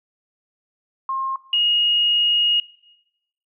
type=tone pair in turn; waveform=sine; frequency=1067 / 2871 Hz; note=C6 / F7; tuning=+34 / +47 cents; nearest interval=octave + perfect fourth; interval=1713 cents; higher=second; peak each=-21 / -15 dBFS; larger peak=second; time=1.09-1.36 / 1.53-2.6 s; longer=second; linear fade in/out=2 ms; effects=noise-tail reverb RT60 0.9 s tail -20 dB re dry